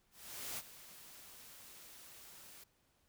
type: noise with ADSR envelope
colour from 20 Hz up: white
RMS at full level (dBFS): -42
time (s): 0.11-2.64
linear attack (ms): 470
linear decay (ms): 36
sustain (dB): -14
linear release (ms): 7
effects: pink hiss -75 dBFS RMS until 3.08 s